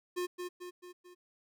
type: tone with echo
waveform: square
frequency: 357.6 Hz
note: F4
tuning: 41 cents sharp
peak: -33 dBFS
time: 0.16-0.27 s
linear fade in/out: 20 ms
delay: 220 ms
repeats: 4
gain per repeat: -5 dB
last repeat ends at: 1.15 s
effects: none